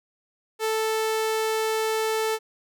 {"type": "tone", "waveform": "sawtooth", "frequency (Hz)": 440, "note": "A4", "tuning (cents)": 0, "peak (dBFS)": -19, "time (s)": [0.59, 2.39], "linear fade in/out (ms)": 50, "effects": []}